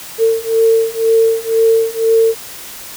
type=beating tone pair; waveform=sine; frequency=450 / 452 Hz; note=A4 / A4; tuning=+39 / +47 cents; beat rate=2 Hz; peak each=-13 / -12 dBFS; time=0.18-2.35 s; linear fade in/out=50 ms; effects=white hiss -31 dBFS RMS until 2.96 s